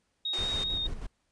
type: tone with vibrato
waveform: sine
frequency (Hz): 3729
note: A#7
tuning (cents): 0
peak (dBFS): -29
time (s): 0.25-0.87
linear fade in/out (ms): 5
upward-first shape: sine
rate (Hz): 4.9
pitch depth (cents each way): 20
type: band-pass noise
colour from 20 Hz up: pink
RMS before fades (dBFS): -42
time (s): 0.33-0.64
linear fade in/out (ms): 5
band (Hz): 320 to 8300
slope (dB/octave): 24
type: noise with tremolo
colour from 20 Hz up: brown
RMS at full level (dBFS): -35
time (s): 0.38-1.07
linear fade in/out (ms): 10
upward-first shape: square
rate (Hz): 6.3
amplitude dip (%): 50
effects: pink hiss -75 dBFS RMS until 1.31 s + resampled to 22050 Hz